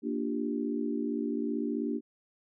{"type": "chord", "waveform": "sine", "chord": "G minor seventh", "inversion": "first", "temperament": "equal", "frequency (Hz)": [233.1, 293.7, 349.2, 392], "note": ["Bb3", "D4", "F4", "G4"], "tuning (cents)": [0, 0, 0, 0], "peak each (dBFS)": [-33, -33, -39, -37], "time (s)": [0.02, 2.01], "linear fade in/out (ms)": 50, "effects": []}